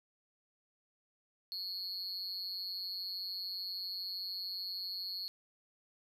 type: tone with amplitude modulation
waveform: triangle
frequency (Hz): 4348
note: C#8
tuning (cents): -34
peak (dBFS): -33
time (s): 1.52-5.28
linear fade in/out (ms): 0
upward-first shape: sine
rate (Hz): 187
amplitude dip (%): 90
effects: none